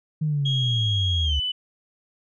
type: linear sweep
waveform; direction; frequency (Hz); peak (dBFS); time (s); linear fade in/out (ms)
sine; down; 157.3 to 67.4; -20; 0.21-1.4; 10
type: tone with pitch glide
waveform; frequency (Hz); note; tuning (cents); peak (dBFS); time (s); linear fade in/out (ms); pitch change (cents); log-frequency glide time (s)
sine; 3284 to 2994; G#7 to F#7; -20 to +20; -23; 0.45-1.52; 10; -160; 1.24-1.36
effects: tanh soft clip ceiling -14 dBFS